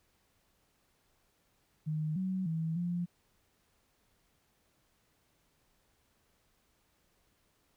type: tone with pitch steps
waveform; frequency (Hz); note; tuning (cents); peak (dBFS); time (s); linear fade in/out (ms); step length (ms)
sine; 154.6 / 187.4 / 161.8 / 174.7; D#3 / F#3 / E3 / F3; -11 / +22 / -32 / +1; -31; 1.86-3.06; 20; 300
effects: pink hiss -73 dBFS RMS until 7.76 s